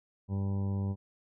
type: harmonic tone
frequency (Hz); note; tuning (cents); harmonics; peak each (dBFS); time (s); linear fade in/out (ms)
98.3; G2; +5; 1 / 2 / 3 / 4 / 5 / 6 / 8 / 9 / 10; -30 / -35 / -48 / -47 / -51 / -53 / -55 / -57 / -55; 0.28-0.96; 50
effects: none